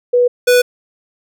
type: tone pair in turn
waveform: sine / square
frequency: 489.6 / 493 Hz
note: B4 / B4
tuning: -15 / -3 cents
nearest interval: unison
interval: 12 cents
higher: second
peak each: -8 dBFS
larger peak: neither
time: 0.13-0.28 / 0.47-0.62 s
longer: neither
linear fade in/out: 10 ms
effects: none